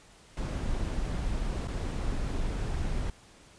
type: noise with dropouts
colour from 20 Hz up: brown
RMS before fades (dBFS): -31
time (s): 0.37-3.1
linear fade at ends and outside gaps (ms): 2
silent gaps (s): 1.674-1.683
effects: pink hiss -56 dBFS RMS until 3.58 s + resampled to 22050 Hz